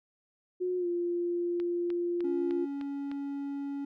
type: tone with pitch glide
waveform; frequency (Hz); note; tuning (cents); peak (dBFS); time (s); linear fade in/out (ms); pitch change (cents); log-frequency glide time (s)
sine; 363.1 to 347.9; F#4 to F4; -33 to -7; -28; 0.6-2.66; 20; -74; 0.78-0.87
type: click train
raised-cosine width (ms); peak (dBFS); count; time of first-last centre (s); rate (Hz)
0.3; -30; 6; 1.6-3.115; 3.3
type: tone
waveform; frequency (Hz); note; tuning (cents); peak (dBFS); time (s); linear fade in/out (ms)
triangle; 280.7; C#4; +22; -31; 2.24-3.85; 5
effects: none